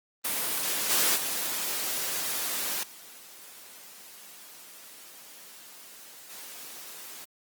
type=noise with level steps; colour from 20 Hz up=white; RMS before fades=-29 / -24 / -31 / -48 / -43 dBFS; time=0.24-7.25 s; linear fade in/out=10 ms; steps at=0.9 / 1.16 / 2.83 / 6.3 s; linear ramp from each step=2 ms; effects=high-pass 200 Hz 12 dB/octave + Opus 24 kbps